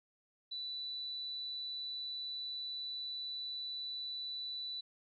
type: tone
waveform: sine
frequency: 3971 Hz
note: B7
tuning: 9 cents sharp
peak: -39 dBFS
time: 0.51-4.81 s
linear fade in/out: 10 ms
effects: none